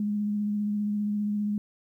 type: tone with vibrato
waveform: sine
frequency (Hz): 207.7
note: G#3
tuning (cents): 0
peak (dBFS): -25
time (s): 0-1.58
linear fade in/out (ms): 2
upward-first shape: sine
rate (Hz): 15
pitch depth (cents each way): 17
effects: 11-bit